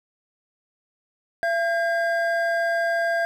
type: tone pair together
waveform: triangle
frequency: 676 / 1609.7 Hz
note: E5 / G6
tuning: +43 / +45 cents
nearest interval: octave + minor third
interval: 1502 cents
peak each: -20 / -23 dBFS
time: 1.43-3.25 s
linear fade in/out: 0 ms
effects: none